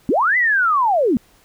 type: linear two-way sweep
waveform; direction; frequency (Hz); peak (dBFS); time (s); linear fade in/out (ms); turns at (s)
sine; up then down; 207.7 to 2034 to 207.7; -13; 0.09-1.17; 0; 0.37
effects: pink hiss -54 dBFS RMS until 1.44 s